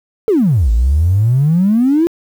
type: exponential two-way sweep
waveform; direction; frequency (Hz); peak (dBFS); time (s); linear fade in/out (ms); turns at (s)
triangle; down then up; 466.2 to 53 to 348.6; -5; 0.28-2.07; 0; 0.71
effects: tanh soft clip ceiling -6 dBFS + 7-bit